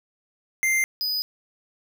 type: tone pair in turn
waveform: square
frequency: 2093 / 4978 Hz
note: C7 / D#8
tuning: 0 / 0 cents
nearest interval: octave + minor third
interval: 1500 cents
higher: second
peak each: -20 / -24 dBFS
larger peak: first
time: 0.63-0.84 / 1.01-1.22 s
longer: neither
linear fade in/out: 0 ms
effects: none

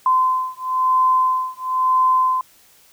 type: beating tone pair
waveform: sine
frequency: 1028 / 1029 Hz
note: C6 / C6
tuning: -31 / -29 cents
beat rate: 1 Hz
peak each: -18 / -18 dBFS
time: 0.06-2.41 s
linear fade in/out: 2 ms
effects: white hiss -52 dBFS RMS until 2.92 s

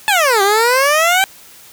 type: exponential two-way sweep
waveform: 15% pulse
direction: down then up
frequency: 880 to 385.8 to 787 Hz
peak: -4 dBFS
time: 0.08-1.24 s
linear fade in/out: 0 ms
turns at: 0.42 s
effects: white hiss -41 dBFS RMS until 1.72 s

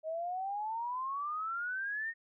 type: exponential sweep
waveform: sine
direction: up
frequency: 622.3 to 1864.7 Hz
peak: -34 dBFS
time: 0.03-2.14 s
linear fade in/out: 50 ms
effects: none

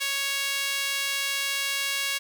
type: tone with high-pass filter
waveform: sawtooth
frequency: 554.4 Hz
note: C#5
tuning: in tune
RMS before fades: -28 dBFS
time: 0-2.19 s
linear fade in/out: 20 ms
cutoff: 2400 Hz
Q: 1.3
effects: none

